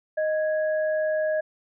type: tone pair together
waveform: sine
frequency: 622.2 / 1661.2 Hz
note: D#5 / G#6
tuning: 0 / 0 cents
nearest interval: octave + perfect fourth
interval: 1700 cents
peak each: -22 / -33 dBFS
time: 0.17-1.41 s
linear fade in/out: 10 ms
effects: none

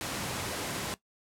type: high-pass noise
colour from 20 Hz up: pink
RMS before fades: -35 dBFS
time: 0.01-0.94 s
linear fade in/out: 0 ms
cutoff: 100 Hz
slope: 12 dB/octave
effects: noise-tail reverb RT60 0.1 s tail -17 dB re dry + low-pass 12000 Hz 12 dB/octave

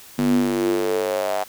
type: tone with high-pass filter sweep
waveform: square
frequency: 49 Hz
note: G1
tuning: in tune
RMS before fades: -21 dBFS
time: 0.18-1.44 s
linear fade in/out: 10 ms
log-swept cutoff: 210 to 710 Hz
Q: 6.1
effects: white hiss -44 dBFS RMS until 1.48 s

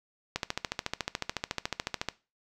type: click train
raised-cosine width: 0.2 ms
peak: -12 dBFS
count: 25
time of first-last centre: 0.36-2.087 s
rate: 13.9 Hz
effects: noise-tail reverb RT60 0.3 s tail -19 dB re dry

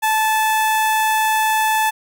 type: tone with notch filter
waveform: sawtooth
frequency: 872 Hz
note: A5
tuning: 16 cents flat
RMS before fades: -17 dBFS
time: 0.02-1.91 s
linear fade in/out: 20 ms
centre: 4700 Hz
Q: 1.8
effects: none

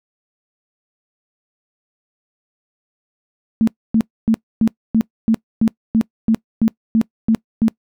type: tone bursts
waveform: sine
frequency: 223.6 Hz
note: A3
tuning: 28 cents sharp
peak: -10 dBFS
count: 13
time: 3.61-7.682 s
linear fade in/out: 0 ms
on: 64 ms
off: 270 ms
effects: noise-tail reverb RT60 0.1 s tail -23 dB re dry

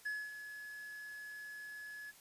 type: tone with ADSR envelope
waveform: triangle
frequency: 1700 Hz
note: G#6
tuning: 40 cents sharp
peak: -34 dBFS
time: 0.05-2.12 s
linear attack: 12 ms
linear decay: 240 ms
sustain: -10 dB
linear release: 24 ms
effects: white hiss -61 dBFS RMS until 2.2 s + resampled to 32000 Hz

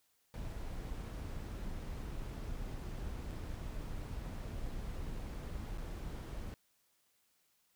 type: noise with dropouts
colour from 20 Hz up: brown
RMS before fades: -42 dBFS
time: 0.34-6.54 s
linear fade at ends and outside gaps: 0 ms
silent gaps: 3.309-3.314 / 4.711-4.715 / 5.774-5.783 s
effects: white hiss -75 dBFS RMS until 7.75 s

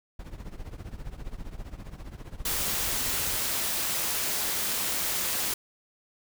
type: noise with tremolo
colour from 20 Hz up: brown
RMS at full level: -36 dBFS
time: 0.19-3.36 s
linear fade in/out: 5 ms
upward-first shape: triangle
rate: 15 Hz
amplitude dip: 85%
type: noise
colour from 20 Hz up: white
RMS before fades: -29 dBFS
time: 2.45-5.54 s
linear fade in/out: 5 ms
effects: none

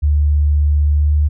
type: tone with pitch glide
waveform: sine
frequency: 73.7 to 74.47 Hz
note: D2 to D2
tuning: +7 to +25 cents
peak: -10 dBFS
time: 0.02-1.29 s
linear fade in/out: 20 ms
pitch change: +18 cents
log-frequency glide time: 0.94-1.1 s
effects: none

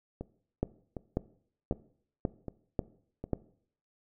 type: two click trains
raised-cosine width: 2 ms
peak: -24 / -15 dBFS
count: 5 / 6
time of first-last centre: 0.21-3.24 / 0.63-3.333 s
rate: 1.32 / 1.85 Hz
effects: noise-tail reverb RT60 0.6 s tail -19 dB re dry

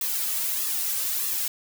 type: noise with flanger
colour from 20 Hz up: blue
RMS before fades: -27 dBFS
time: 0.01-1.48 s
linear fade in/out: 2 ms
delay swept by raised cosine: 1.3 to 2.9 ms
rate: 1.6 Hz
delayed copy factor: -0.75
effects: none

